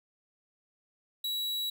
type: tone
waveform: 45% pulse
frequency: 3900 Hz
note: B7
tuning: 23 cents flat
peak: -31 dBFS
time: 1.24-1.7 s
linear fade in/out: 5 ms
effects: none